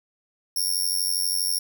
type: tone with amplitude modulation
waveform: 15% pulse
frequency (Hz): 5500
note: F8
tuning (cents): -27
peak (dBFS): -13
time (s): 0.56-1.59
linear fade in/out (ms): 5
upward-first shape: sine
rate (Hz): 92.4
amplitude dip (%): 90
effects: none